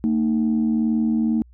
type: tone pair together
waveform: sine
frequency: 226.4 / 308.5 Hz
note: A3 / D#4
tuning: +50 / -15 cents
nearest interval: perfect fourth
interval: 535 cents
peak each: -17 / -23 dBFS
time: 0.04-1.42 s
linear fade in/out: 0 ms
effects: tanh soft clip ceiling -12 dBFS + added 60 Hz sine -46 dBFS peak until 1.53 s